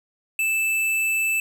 sine tone with hard clipping, 2637 Hz, E7, in tune, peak -21 dBFS, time 0.39-1.4 s, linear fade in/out 2 ms, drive 15 dB, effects none

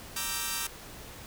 5% pulse chord, E half-diminished seventh, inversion second, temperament equal, 932.3 / 1174.7 / 1318.5 / 1568 Hz, Bb5 / D6 / E6 / G6, 0 / 0 / 0 / 0 cents, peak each -25 dBFS, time 0.16-0.67 s, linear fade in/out 5 ms, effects pink hiss -46 dBFS RMS until 1.26 s

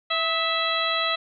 harmonic tone with a mistuned harmonic, 659 Hz, E5, 1 cent flat, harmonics 1 / 2 / 3 / 4 / 5 / 6, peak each -30 / -27 / -30 / -31 / -29 / -28 dBFS, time 0.1-1.16 s, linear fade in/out 10 ms, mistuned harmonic 2, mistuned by -44 cents, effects none

